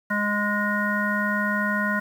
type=harmonic tone; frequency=206.9 Hz; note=G#3; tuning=6 cents flat; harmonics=1 / 3 / 5 / 7 / 9; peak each=-26 / -32 / -30 / -26 / -28 dBFS; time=0.1-2 s; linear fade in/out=10 ms; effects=8-bit